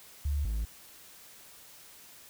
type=tone pair in turn; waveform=sine / triangle; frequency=72.2 / 54.09 Hz; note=D2 / A1; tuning=-29 / -29 cents; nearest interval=perfect fourth; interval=500 cents; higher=first; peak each=-27 / -27 dBFS; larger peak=neither; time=0.25-0.45 / 0.45-0.65 s; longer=neither; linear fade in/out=5 ms; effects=white hiss -53 dBFS RMS until 2.29 s